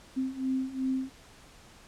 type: beating tone pair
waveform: sine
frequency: 260.4 / 263.1 Hz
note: C4 / C4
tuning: -8 / +10 cents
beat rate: 2.7 Hz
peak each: -33 / -30 dBFS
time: 0.16-1.1 s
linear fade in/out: 20 ms
effects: pink hiss -54 dBFS RMS until 1.87 s + low-pass 9000 Hz 12 dB/octave